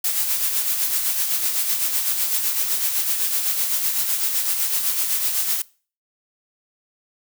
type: noise with tremolo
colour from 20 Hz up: blue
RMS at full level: -20 dBFS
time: 0.04-5.62 s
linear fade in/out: 5 ms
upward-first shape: sine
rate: 7.9 Hz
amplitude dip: 45%
effects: noise-tail reverb RT60 0.4 s tail -22 dB re dry